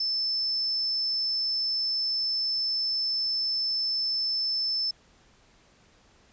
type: tone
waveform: sine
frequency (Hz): 5274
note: E8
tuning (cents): 0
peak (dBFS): -25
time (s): 0-4.91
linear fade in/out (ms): 5
effects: pink hiss -60 dBFS RMS until 6.32 s + resampled to 16000 Hz